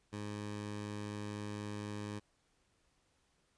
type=tone; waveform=15% pulse; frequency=104.1 Hz; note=G#2; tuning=5 cents sharp; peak=-34 dBFS; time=0.12-2.2 s; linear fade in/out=20 ms; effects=pink hiss -75 dBFS RMS until 3.57 s + resampled to 22050 Hz